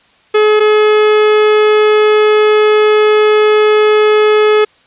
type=tone pair in turn; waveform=45% pulse; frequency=425.7 / 425.7 Hz; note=G#4 / G#4; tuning=+43 / +43 cents; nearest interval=unison; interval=0 cents; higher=neither; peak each=-6 dBFS; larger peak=neither; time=0.34-0.6 / 0.6-4.65 s; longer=second; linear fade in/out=10 ms; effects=white hiss -49 dBFS RMS until 4.86 s + resampled to 8000 Hz